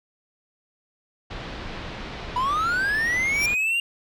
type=low-pass noise; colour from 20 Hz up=pink; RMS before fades=-35 dBFS; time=1.3-3.55 s; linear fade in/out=10 ms; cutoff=4200 Hz; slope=24 dB/octave
type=linear sweep; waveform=triangle; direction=up; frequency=968 to 2812 Hz; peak=-19 dBFS; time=2.36-3.8 s; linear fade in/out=2 ms
type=tone with exponential growth; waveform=sawtooth; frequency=5588 Hz; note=F8; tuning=in tune; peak=-19 dBFS; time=3.26-3.46 s; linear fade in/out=5 ms; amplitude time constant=42 ms
effects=none